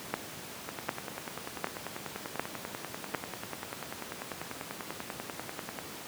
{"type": "two click trains", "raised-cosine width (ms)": 0.5, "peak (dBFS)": [-13, -21], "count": [5, 53], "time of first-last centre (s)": [[0.14, 3.148], [0.69, 5.788]], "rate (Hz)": [1.33, 10.2], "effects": ["pink hiss -43 dBFS RMS until 6.07 s", "high-pass 150 Hz 12 dB/octave"]}